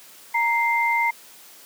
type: tone pair together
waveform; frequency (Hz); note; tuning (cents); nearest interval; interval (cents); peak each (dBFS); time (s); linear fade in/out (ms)
sine; 932.3 / 2093; A#5 / C7; 0 / 0; octave + major second; 1400; -21; 0.34-1.11; 10
effects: white hiss -47 dBFS RMS until 1.65 s + high-pass 200 Hz 12 dB/octave